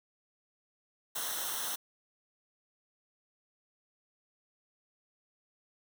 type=noise with comb filter; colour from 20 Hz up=white; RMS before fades=-36 dBFS; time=1.15-1.76 s; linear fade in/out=10 ms; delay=0.42 ms; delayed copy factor=-0.75; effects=none